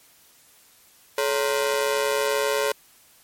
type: ring-modulated tone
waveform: sawtooth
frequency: 493.9 Hz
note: B4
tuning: in tune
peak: -14 dBFS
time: 1.18-2.72 s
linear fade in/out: 2 ms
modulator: 65 Hz
effects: white hiss -55 dBFS RMS until 3.23 s + MP3 64 kbps